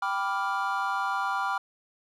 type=chord; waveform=triangle; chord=G dominant seventh; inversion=none; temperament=equal with one note detuned; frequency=784 / 987.8 / 1174.7 / 1401 Hz; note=G5 / B5 / D6 / F6; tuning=0 / 0 / 0 / +5 cents; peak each=-30 dBFS; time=0.02-1.58 s; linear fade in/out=5 ms; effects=none